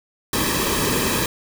pink noise with comb filter, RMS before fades -21 dBFS, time 0.33-1.26 s, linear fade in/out 2 ms, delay 1.4 ms, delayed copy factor -0.7, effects none

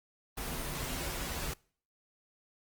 pink noise with comb filter, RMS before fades -37 dBFS, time 0.37-1.54 s, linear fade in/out 10 ms, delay 9.7 ms, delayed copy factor -0.55, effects noise-tail reverb RT60 0.5 s tail -25 dB re dry + Opus 24 kbps

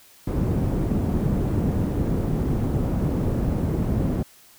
white low-pass noise, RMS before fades -23 dBFS, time 0.27-4.23 s, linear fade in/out 5 ms, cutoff 220 Hz, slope 12 dB/octave, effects white hiss -52 dBFS RMS until 4.58 s

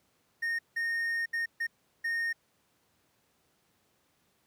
triangle tone bursts at uneven times, 1844 Hz, A#6, 19 cents flat, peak -27 dBFS, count 5, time 0.42-0.59 / 0.76-1.26 / 1.33-1.46 / 1.6-1.67 / 2.04-2.33 s, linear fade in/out 10 ms, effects pink hiss -71 dBFS RMS until 4.46 s + high-pass 100 Hz 12 dB/octave

